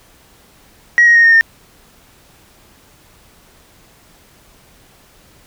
sine tone with pitch steps, 1903 / 1881.1 / 1859.5 / 1838.2 / 1817.1 Hz, A#6 / A#6 / A#6 / A#6 / A#6, +35 / +15 / -5 / -25 / -45 cents, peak -4 dBFS, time 0.98-1.41 s, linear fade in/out 0 ms, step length 86 ms, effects tanh soft clip ceiling -2 dBFS + pink hiss -48 dBFS RMS until 5.46 s

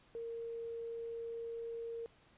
sine tone, 462.1 Hz, A#4, 15 cents flat, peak -40 dBFS, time 0.15-2.06 s, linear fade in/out 0 ms, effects pink hiss -66 dBFS RMS until 2.37 s + resampled to 8000 Hz

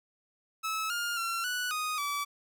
sawtooth tone with pitch steps, 1299 / 1412 / 1362 / 1478 / 1243 / 1151 Hz, E6 / F6 / F6 / F#6 / D#6 / D6, -26 / +19 / -44 / -2 / -2 / -35 cents, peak -27 dBFS, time 0.63-2.25 s, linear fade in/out 20 ms, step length 270 ms, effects none

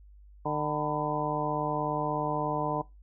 harmonic tone with a mistuned harmonic, 150.5 Hz, D3, 43 cents sharp, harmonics 1 / 2 / 3 / 4 / 5 / 6 / 7, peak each -35 / -35 / -35 / -35 / -35 / -35 / -35 dBFS, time 0.45-2.82 s, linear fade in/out 10 ms, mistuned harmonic 7, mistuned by -91 cents, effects noise-tail reverb RT60 0.2 s tail -19 dB re dry + added 50 Hz sine -50 dBFS peak until 3.02 s

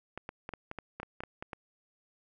clicks, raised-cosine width 0.5 ms, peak -24 dBFS, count 12, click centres 0.176 / 0.291 / 0.491 / 0.537 / 0.714 / 0.787 / 1 / 1.031 / 1.205 / 1.236 / 1.425 / 1.532 s, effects none

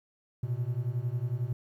triangle beating tone pair, 116.54 / 127.54 Hz, A#2 / C3, 0 / -44 cents, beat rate 11 Hz, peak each -30 dBFS, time 0.43-1.53 s, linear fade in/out 5 ms, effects 11-bit

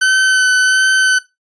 40% pulse tone with vibrato, 1521 Hz, F#6, 47 cents sharp, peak -9 dBFS, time 0.01-1.19 s, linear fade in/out 10 ms, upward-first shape sine, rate 1.4 Hz, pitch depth 15 cents each way, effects noise-tail reverb RT60 0.2 s tail -17 dB re dry + resampled to 22050 Hz

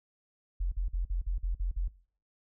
sine tone bursts, 43.84 Hz, F1, 7 cents sharp, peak -27 dBFS, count 8, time 0.6-1.882 s, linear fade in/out 10 ms, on 120 ms, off 46 ms, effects noise-tail reverb RT60 0.5 s tail -21 dB re dry

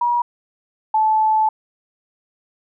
sine tone pair in turn, 959 / 869.8 Hz, A#5 / A5, +49 / -20 cents, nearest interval major second, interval 169 cents, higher first, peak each -15 / -13 dBFS, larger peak second, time 0.01-0.22 / 0.94-1.49 s, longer second, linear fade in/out 5 ms, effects none

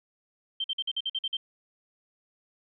sine tone bursts, 3136 Hz, G7, in tune, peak -27 dBFS, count 9, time 0.6-1.37 s, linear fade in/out 5 ms, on 42 ms, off 49 ms, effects none

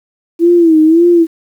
sine tone with vibrato, 329.6 Hz, E4, in tune, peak -4 dBFS, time 0.39-1.27 s, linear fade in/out 50 ms, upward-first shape sine, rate 1.8 Hz, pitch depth 100 cents each way, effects 7-bit

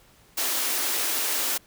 white high-pass noise, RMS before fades -26 dBFS, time 0.37-1.58 s, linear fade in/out 10 ms, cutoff 250 Hz, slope 96 dB/octave, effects pink hiss -57 dBFS RMS until 1.66 s

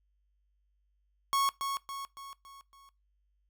45% pulse tone with echo, 1102 Hz, C#6, 11 cents flat, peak -26 dBFS, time 1.33-1.49 s, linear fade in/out 0 ms, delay 280 ms, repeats 5, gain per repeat -6 dB, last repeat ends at 2.89 s, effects noise-tail reverb RT60 0.2 s tail -20 dB re dry + added 50 Hz sine -70 dBFS peak until 3.49 s

